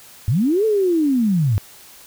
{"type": "linear two-way sweep", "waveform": "sine", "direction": "up then down", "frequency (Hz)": [92.5, 448, 92.5], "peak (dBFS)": -14, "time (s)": [0.28, 1.58], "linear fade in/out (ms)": 0, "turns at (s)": 0.65, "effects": ["white hiss -44 dBFS RMS until 2.06 s"]}